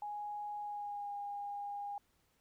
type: tone with pitch glide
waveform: sine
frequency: 830 to 812.9 Hz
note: G#5 to G#5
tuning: -1 to -37 cents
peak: -39 dBFS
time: 0.02-1.98 s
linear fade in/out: 2 ms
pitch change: -36 cents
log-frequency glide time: 0.59-1.13 s
effects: pink hiss -75 dBFS RMS until 2.4 s